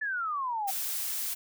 sine exponential sweep, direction down, 1760 to 758 Hz, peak -29 dBFS, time 0.01-0.71 s, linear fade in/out 10 ms
blue noise, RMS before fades -33 dBFS, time 0.67-1.35 s, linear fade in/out 20 ms
effects none

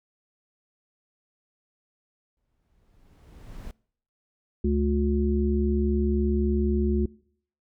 brown noise with exponential growth, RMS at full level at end -37 dBFS, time 2.37-3.71 s, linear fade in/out 1 ms, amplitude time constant 290 ms
harmonic tone, 71.9 Hz, D2, 36 cents flat, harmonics 1 / 3 / 5, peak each -24 / -25 / -27 dBFS, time 4.64-7.06 s, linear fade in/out 5 ms
effects noise-tail reverb RT60 0.6 s tail -24 dB re dry

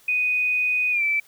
sine tone with pitch glide, 2489 to 2322 Hz, D#7 to D7, 0 to -20 cents, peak -19 dBFS, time 0.08-1.2 s, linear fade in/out 5 ms, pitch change -120 cents, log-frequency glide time 0.91-1.03 s, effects white hiss -55 dBFS RMS until 1.27 s

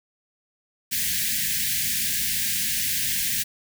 white band-stop noise, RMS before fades -25 dBFS, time 0.91-3.44 s, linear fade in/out 20 ms, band 250 to 1600 Hz, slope 96 dB/octave, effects none

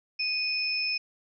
sine tone pair together, 2489 / 5253 Hz, D#7 / E8, 0 / -7 cents, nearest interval octave + minor second, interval 1293 cents, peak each -29 / -29 dBFS, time 0.19-0.98 s, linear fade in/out 10 ms, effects none

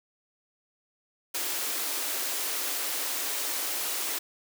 white high-pass noise, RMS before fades -31 dBFS, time 1.34-4.19 s, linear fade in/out 10 ms, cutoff 260 Hz, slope 96 dB/octave, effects none

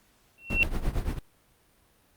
sine tone with exponential growth, 2719 Hz, F7, 47 cents flat, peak -16 dBFS, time 0.38-0.63 s, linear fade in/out 0 ms, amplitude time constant 54 ms
brown noise with tremolo, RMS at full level -25 dBFS, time 0.5-1.19 s, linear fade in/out 2 ms, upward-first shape triangle, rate 8.8 Hz, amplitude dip 85%
effects pink hiss -64 dBFS RMS until 2.16 s + Opus 48 kbps

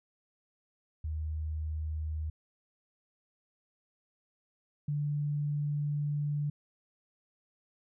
sine tone pair in turn, 77.78 / 146.57 Hz, D#2 / D3, 0 / -3 cents, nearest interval major seventh, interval 1097 cents, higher second, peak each -32 / -29 dBFS, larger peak second, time 1.04-2.3 / 4.88-6.5 s, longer second, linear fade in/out 5 ms, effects none

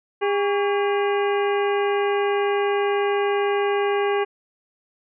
harmonic tone with a mistuned harmonic, 404.9 Hz, G#4, 44 cents flat, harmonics 1 / 2 / 3 / 4 / 5 / 6 / 7, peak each -20 / -26 / -30 / -32 / -34 / -36 / -37 dBFS, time 0.21-4.25 s, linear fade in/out 20 ms, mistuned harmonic 3, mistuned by -120 cents, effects none

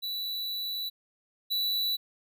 square tone pair in turn, 3951 / 3951 Hz, B7 / B7, 0 / 0 cents, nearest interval unison, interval 0 cents, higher neither, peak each -32 / -27 dBFS, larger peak second, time 0.02-0.9 / 1.5-1.97 s, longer first, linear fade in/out 20 ms, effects none

